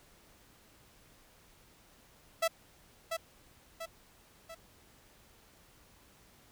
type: tone with echo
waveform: sawtooth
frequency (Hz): 659.3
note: E5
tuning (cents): 0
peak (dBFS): -23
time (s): 2.42-2.48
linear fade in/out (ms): 10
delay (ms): 690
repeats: 3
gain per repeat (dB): -6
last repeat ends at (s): 4.55
effects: pink hiss -62 dBFS RMS until 6.51 s